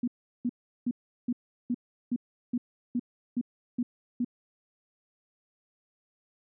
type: tone bursts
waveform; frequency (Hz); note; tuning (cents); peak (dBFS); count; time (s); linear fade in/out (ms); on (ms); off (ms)
sine; 243.1; B3; -27; -25; 11; 0.03-4.247; 5; 47; 370
effects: none